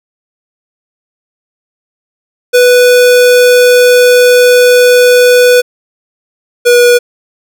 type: tone pair in turn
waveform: square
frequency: 493.9 / 484.9 Hz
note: B4 / B4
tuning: 0 / -32 cents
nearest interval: unison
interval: 32 cents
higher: first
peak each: -3 dBFS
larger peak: neither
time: 2.53-5.62 / 6.65-6.99 s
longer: first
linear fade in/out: 20 ms
effects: none